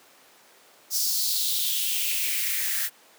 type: noise with high-pass filter sweep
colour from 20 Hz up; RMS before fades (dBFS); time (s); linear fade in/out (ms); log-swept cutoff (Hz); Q
blue; -26; 0.9-2.9; 50; 5400 to 1600; 3.9
effects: pink hiss -54 dBFS RMS until 3.18 s + high-pass 400 Hz 12 dB/octave